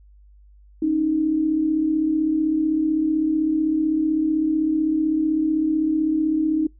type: tone pair together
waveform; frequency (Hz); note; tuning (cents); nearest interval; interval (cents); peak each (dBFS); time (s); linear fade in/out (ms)
sine; 277.2 / 313; C#4 / D#4; 0 / +10; major second; 210; -26 / -18; 0.82-6.67; 5
effects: noise-tail reverb RT60 0.2 s tail -25 dB re dry + added 50 Hz sine -47 dBFS peak until 6.79 s